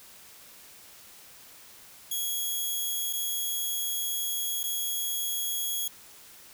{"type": "tone with dropouts", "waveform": "5% pulse", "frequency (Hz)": 3322, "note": "G#7", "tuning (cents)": 0, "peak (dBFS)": -20, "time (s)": [2.11, 5.88], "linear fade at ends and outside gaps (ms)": 5, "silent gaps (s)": [[3.129, 3.133], [4.632, 4.638]], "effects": ["white hiss -51 dBFS RMS until 6.53 s"]}